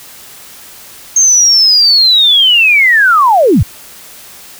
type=linear sweep; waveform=sine; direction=down; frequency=6440 to 61.2 Hz; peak=-4 dBFS; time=1.16-3.63 s; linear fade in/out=5 ms; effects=white hiss -34 dBFS RMS until 4.59 s